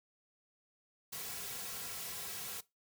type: noise with comb filter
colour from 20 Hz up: white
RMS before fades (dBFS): -43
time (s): 1.12-2.61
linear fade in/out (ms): 10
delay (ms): 3.3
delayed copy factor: -0.7
effects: noise-tail reverb RT60 0.2 s tail -19 dB re dry